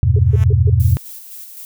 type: chord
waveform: sine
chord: E minor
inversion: none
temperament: equal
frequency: 82.41 / 98 / 123.47 Hz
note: E2 / G2 / B2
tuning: 0 / 0 / 0 cents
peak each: -14 dBFS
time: 0.03-0.97 s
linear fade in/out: 0 ms
type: tone bursts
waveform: sine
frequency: 415.3 Hz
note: G#4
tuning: in tune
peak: -21 dBFS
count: 4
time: 0.16-0.7 s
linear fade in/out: 5 ms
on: 30 ms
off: 140 ms
type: tone with exponential growth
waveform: 5% pulse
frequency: 218.8 Hz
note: A3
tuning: 9 cents flat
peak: -19 dBFS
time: 0.19-0.44 s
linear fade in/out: 2 ms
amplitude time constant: 53 ms
type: noise with tremolo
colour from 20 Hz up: violet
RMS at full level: -33 dBFS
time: 0.8-1.65 s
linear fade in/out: 0 ms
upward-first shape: square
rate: 3.9 Hz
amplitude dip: 35%
effects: none